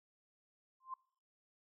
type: tone with exponential growth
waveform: sine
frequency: 1046.5 Hz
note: C6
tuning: in tune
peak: -37 dBFS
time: 0.8-0.94 s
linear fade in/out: 5 ms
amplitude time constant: 29 ms
effects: noise-tail reverb RT60 0.6 s tail -25 dB re dry